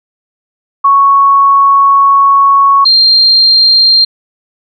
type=tone pair in turn; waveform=sine; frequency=1108.7 / 4186 Hz; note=C#6 / C8; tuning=0 / 0 cents; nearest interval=octave + major seventh; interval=2300 cents; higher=second; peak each=-3 dBFS; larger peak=neither; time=0.84-2.85 / 2.85-4.05 s; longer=first; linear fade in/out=10 ms; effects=none